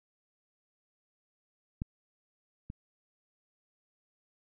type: clicks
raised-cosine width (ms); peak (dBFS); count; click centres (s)
5; -21 / -28; 2; 1.819 / 2.701
effects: none